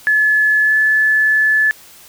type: tone with pitch glide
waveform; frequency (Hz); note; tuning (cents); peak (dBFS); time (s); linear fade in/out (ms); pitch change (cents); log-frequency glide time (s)
sine; 1717 to 1730.9; A6 to A6; -43 to -29; -10; 0.07-1.71; 0; +14; 0.62-0.74
effects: white hiss -42 dBFS RMS until 2.08 s